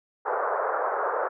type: band-pass noise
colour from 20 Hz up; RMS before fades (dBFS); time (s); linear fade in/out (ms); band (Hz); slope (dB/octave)
pink; -27; 0.25-1.29; 20; 440 to 1500; 48
effects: none